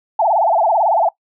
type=tone with vibrato; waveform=sine; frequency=764 Hz; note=G5; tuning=45 cents flat; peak=-11 dBFS; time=0.19-1.09 s; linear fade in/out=5 ms; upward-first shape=sine; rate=18 Hz; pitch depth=280 cents each way; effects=noise-tail reverb RT60 0.1 s tail -21 dB re dry